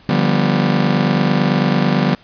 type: chord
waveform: 40% pulse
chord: G dominant seventh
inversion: second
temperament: just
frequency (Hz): 147 / 176.4 / 196 / 245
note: D3 / F3 / G3 / B3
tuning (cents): +2 / +18 / 0 / -14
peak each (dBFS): -18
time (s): 0.09-2.15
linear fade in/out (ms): 2
effects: pink hiss -47 dBFS RMS until 2.23 s + resampled to 11025 Hz